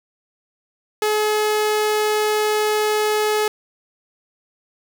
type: tone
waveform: sawtooth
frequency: 425.5 Hz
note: G#4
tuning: 42 cents sharp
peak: -13 dBFS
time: 1.02-3.48 s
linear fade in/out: 2 ms
effects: none